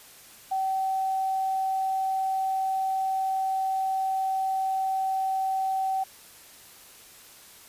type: tone with quantisation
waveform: sine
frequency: 766 Hz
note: G5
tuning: 40 cents flat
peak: -24 dBFS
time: 0.51-6.04 s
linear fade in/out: 10 ms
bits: 9
effects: white hiss -50 dBFS RMS until 7.68 s + resampled to 32000 Hz